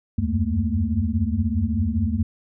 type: tone cluster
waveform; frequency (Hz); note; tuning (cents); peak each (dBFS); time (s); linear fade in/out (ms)
sine; 77 / 89.3 / 94.2 / 215.3 / 231.6; D#2 / F2 / F#2 / A3 / A#3; -17 / +39 / +32 / -37 / -11; -26; 0.18-2.23; 5
effects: none